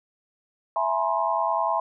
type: tone cluster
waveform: sine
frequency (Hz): 664 / 842 / 964 / 1054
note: E5 / G#5 / B5 / C6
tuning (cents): +12 / +24 / -42 / +12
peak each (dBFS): -27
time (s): 0.76-1.8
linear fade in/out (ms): 2
effects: none